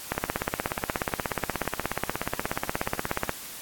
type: two click trains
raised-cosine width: 0.5 ms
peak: -23 / -10 dBFS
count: 4 / 54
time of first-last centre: 0.15-2.406 / 0.12-3.294 s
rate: 1.33 / 16.7 Hz
effects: white hiss -40 dBFS RMS until 3.61 s + AAC 64 kbps